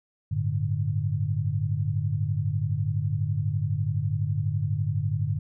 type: chord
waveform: sine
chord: G suspended second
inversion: none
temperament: equal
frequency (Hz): 98 / 110 / 146.83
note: G2 / A2 / D3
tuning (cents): 0 / 0 / 0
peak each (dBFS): -28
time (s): 0.31-5.39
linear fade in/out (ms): 10
effects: none